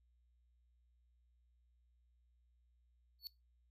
square tone with exponential growth, 4435 Hz, C#8, in tune, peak -40 dBFS, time 3.19-3.27 s, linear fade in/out 0 ms, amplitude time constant 17 ms, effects noise-tail reverb RT60 0.2 s tail -20 dB re dry + added 60 Hz sine -70 dBFS peak until 3.7 s

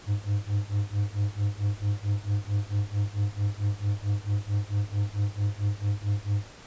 triangle tone with tremolo, 102.1 Hz, G#2, 29 cents flat, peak -19 dBFS, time 0.06-6.49 s, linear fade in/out 50 ms, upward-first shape sine, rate 4.5 Hz, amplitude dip 95%, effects pink hiss -48 dBFS RMS until 6.66 s + resampled to 16000 Hz

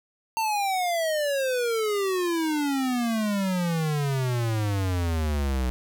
square exponential sweep, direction down, 910 to 61.5 Hz, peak -24 dBFS, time 0.37-5.7 s, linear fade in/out 0 ms, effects none

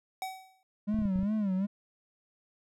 square tone with exponential decay, 757 Hz, F#5, 39 cents sharp, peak -32 dBFS, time 0.22-0.63 s, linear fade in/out 1 ms, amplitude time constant 88 ms
triangle tone with vibrato, 201.1 Hz, G3, 44 cents sharp, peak -25 dBFS, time 0.87-1.67 s, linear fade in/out 20 ms, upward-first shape sine, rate 2.6 Hz, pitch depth 140 cents each way
clicks, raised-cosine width 5 ms, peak -26 dBFS, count 7, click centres 0.944 / 0.989 / 1.019 / 1.055 / 1.159 / 1.191 / 1.231 s
effects none

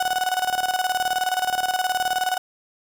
35% pulse tone with tremolo, 740 Hz, F#5, in tune, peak -17 dBFS, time 0-2.38 s, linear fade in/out 5 ms, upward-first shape square, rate 19 Hz, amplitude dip 70%, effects none

